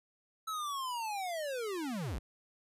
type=linear sweep; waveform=square; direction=down; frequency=1318.5 to 38.89 Hz; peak=-36 dBFS; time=0.47-2.19 s; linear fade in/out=10 ms; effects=resampled to 32000 Hz